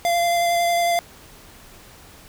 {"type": "tone with vibrato", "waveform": "square", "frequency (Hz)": 690, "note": "F5", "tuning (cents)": -21, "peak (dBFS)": -18, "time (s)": [0.05, 0.99], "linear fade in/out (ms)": 0, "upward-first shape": "square", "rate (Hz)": 11, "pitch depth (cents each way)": 10, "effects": ["pink hiss -46 dBFS RMS until 2.28 s"]}